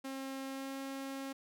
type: tone with pitch glide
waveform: sawtooth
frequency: 268.4 to 271 Hz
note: C4 to C#4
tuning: +44 to -39 cents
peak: -36 dBFS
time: 0.04-1.33 s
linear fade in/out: 10 ms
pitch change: +17 cents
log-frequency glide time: 0.45-0.78 s
effects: none